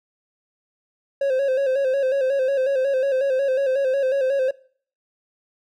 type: tone with vibrato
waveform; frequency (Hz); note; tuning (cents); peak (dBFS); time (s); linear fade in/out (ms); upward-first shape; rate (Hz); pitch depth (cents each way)
triangle; 536; C5; +42; -16; 1.21-4.51; 5; square; 5.5; 57
effects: noise-tail reverb RT60 0.5 s tail -22 dB re dry